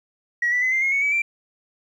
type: tone with pitch steps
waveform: sine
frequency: 1914 / 1971.2 / 2030 / 2091 / 2153 / 2218 / 2284 / 2352 Hz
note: A#6 / B6 / B6 / C7 / C7 / C#7 / D7 / D7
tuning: +45 / -4 / +47 / -2 / +49 / 0 / -49 / +2 cents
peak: -17 dBFS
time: 0.42-1.22 s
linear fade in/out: 5 ms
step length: 100 ms
effects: tanh soft clip ceiling -14 dBFS + 9-bit